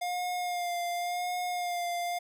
square tone with vibrato, 708 Hz, F5, 23 cents sharp, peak -31 dBFS, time 0.01-2.19 s, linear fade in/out 10 ms, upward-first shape sine, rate 0.91 Hz, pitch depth 27 cents each way, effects none

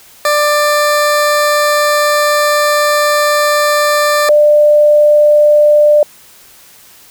20% pulse / sine tone pair in turn, 592 / 595.1 Hz, D5 / D5, +14 / +23 cents, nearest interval unison, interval 9 cents, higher second, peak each -4 dBFS, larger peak neither, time 0.25-4.29 / 4.29-6.03 s, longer first, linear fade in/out 2 ms, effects white hiss -41 dBFS RMS until 7.1 s

